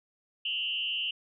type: tone with frequency modulation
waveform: sine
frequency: 2910 Hz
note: F#7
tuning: 29 cents flat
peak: -29 dBFS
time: 0.45-1.11 s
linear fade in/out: 5 ms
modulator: 143 Hz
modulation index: 1.3
effects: none